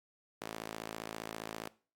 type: tone with high-pass filter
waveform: sawtooth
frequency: 55 Hz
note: A1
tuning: in tune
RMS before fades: -44 dBFS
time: 0.41-1.69 s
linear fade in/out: 10 ms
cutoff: 360 Hz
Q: 0.66
effects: noise-tail reverb RT60 0.4 s tail -21 dB re dry + AAC 64 kbps